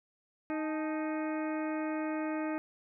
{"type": "harmonic tone with a mistuned harmonic", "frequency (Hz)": 311.1, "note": "D#4", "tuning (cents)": 0, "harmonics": [1, 2, 3, 4, 5, 6, 7, 8], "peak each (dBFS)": [-33, -39, -43, -45, -47, -49, -50, -51], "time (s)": [0.5, 2.58], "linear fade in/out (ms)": 0, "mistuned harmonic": 3, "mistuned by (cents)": -110, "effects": []}